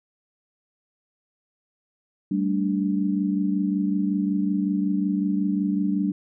sine tone cluster, 194 / 219.4 / 291.9 Hz, G3 / A3 / D4, -18 / -5 / -10 cents, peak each -23 / -29 / -25 dBFS, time 2.31-6.12 s, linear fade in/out 5 ms, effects none

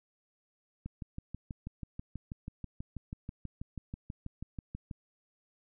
click train, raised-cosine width 5 ms, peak -27 dBFS, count 26, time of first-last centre 0.86-4.912 s, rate 6.17 Hz, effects none

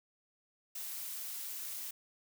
blue noise, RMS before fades -42 dBFS, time 0.75-1.91 s, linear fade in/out 5 ms, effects none

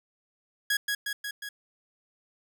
sawtooth tone with echo, 1661.2 Hz, G#6, in tune, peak -20 dBFS, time 0.7-0.77 s, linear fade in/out 5 ms, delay 180 ms, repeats 4, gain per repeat -3 dB, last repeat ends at 1.49 s, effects none

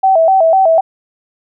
sine tone with vibrato, 707 Hz, F5, 21 cents sharp, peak -6 dBFS, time 0.03-0.81 s, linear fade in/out 10 ms, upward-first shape square, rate 4 Hz, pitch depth 140 cents each way, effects none

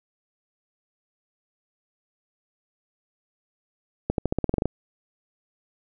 accelerating click train, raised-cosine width 2 ms, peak -9 dBFS, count 11, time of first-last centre 4.1-4.656 s, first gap 82 ms, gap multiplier 0.91, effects none

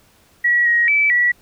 sine tone with pitch steps, 1924 / 1889 / 2309 / 1941 Hz, B6 / A#6 / D7 / B6, -46 / +22 / -30 / -31 cents, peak -12 dBFS, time 0.44-1.32 s, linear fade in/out 10 ms, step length 220 ms, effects pink hiss -54 dBFS RMS until 1.41 s

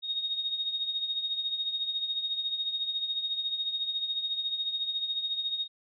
sine tone with tremolo, 3729 Hz, A#7, in tune, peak -26 dBFS, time 0.02-5.68 s, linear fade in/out 50 ms, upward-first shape triangle, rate 14 Hz, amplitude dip 70%, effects none

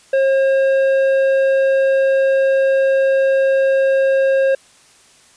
sine tone with tanh clipping, 538 Hz, C5, 48 cents sharp, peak -13 dBFS, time 0.13-4.55 s, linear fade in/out 5 ms, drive 9 dB, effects white hiss -49 dBFS RMS until 5.36 s + resampled to 22050 Hz

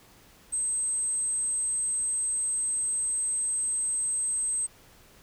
sine tone, 8260 Hz, C9, 23 cents flat, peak -23 dBFS, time 0.52-4.67 s, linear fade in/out 20 ms, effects tanh soft clip ceiling -25 dBFS + pink hiss -56 dBFS RMS until 5.22 s

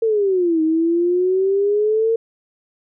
sine exponential two-way sweep, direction down then up, 458.5 to 313.9 to 458.5 Hz, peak -14 dBFS, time 0.02-2.16 s, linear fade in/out 5 ms, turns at 0.62 s, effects none

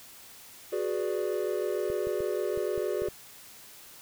triangle chord, G# half-diminished seventh, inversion third, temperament equal with one note detuned, 368.7 / 415.3 / 493.9 / 587.3 Hz, F#4 / G#4 / B4 / D5, -6 / 0 / 0 / 0 cents, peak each -30 / -30 / -34 / -33 dBFS, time 0.72-3.09 s, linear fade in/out 10 ms
clicks, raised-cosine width 5 ms, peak -31 dBFS, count 7, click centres 1.901 / 2.071 / 2.205 / 2.575 / 2.778 / 3.02 / 3.086 s
effects white hiss -50 dBFS RMS until 4.01 s

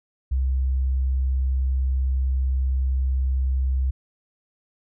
sine tone, 65.4 Hz, C2, in tune, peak -19 dBFS, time 0.31-3.91 s, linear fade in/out 10 ms, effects none

